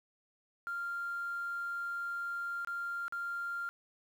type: tone with dropouts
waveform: sine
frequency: 1392 Hz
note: F6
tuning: 6 cents flat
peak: -34 dBFS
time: 0.67-3.69 s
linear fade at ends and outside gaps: 0 ms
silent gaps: 2.648-2.673 / 3.081-3.124 s
effects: tanh soft clip ceiling -31 dBFS + 10-bit